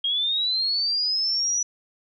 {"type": "linear sweep", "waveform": "sine", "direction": "up", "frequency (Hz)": [3227, 5920], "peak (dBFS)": -21, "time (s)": [0.04, 1.63], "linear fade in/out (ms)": 5, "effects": []}